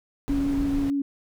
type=noise; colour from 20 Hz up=brown; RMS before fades=-31 dBFS; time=0.28-0.9 s; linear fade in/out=0 ms
type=tone with vibrato; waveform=sine; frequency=279.6 Hz; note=C#4; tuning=15 cents sharp; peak=-22 dBFS; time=0.29-1.02 s; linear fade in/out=5 ms; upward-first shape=sine; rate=6.5 Hz; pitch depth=16 cents each way
effects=none